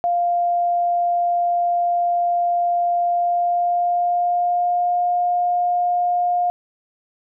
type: tone with pitch glide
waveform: sine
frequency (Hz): 698.5 to 709.1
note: F5 to F5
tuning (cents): 0 to +26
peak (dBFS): -16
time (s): 0.04-6.5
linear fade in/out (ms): 0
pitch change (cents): +26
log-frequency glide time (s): 3.03-5.03
effects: none